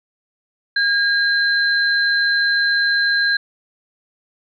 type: tone pair together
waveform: sine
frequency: 1622 / 4087 Hz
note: G#6 / C8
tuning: -41 / -41 cents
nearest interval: octave + major third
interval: 1600 cents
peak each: -15 / -21 dBFS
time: 0.76-3.37 s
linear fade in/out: 5 ms
effects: none